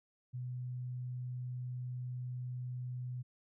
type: tone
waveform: sine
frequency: 125 Hz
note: B2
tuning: 21 cents sharp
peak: -38 dBFS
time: 0.33-3.23 s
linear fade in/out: 20 ms
effects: none